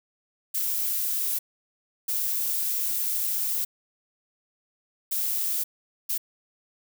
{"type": "noise bursts at uneven times", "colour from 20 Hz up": "violet", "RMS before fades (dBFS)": -27, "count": 4, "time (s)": [[0.54, 1.39], [2.08, 3.65], [5.11, 5.64], [6.09, 6.18]], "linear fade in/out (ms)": 10, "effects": []}